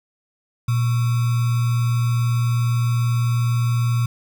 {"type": "tone with sample-and-hold", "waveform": "sine", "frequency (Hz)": 118.8, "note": "A#2", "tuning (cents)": 33, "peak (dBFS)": -16, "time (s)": [0.68, 4.06], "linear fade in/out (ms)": 5, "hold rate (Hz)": 1225, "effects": []}